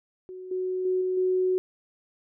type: tone with level steps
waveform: sine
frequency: 370 Hz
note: F#4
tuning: in tune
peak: -37 / -26 / -22 / -24 / -21 dBFS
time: 0.29-1.58 s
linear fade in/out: 0 ms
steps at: 0.51 / 0.85 / 1.01 / 1.17 s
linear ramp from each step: 5 ms
effects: none